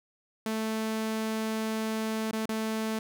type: tone with dropouts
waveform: sawtooth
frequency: 220 Hz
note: A3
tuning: in tune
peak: -25 dBFS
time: 0.46-2.99 s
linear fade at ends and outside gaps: 2 ms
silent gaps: 2.312-2.33 / 2.457-2.491 s
effects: none